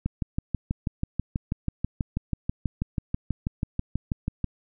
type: click train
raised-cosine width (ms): 5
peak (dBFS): -13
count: 28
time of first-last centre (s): 0.06-4.443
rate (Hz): 6.16
effects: none